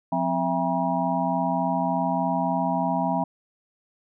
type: tone cluster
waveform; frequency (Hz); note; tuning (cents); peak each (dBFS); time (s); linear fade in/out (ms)
sine; 177.2 / 260.6 / 663 / 804 / 958; F3 / C4 / E5 / G5 / A#5; +25 / -7 / +10 / +44 / +47; -28; 0.12-3.24; 5
effects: none